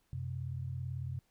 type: tone pair together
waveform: sine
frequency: 92.1 / 130.25 Hz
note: F#2 / C3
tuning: -7 / -7 cents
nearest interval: tritone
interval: 600 cents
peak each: -40 / -38 dBFS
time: 0.13-1.19 s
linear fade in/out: 0 ms
effects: pink hiss -75 dBFS RMS until 1.3 s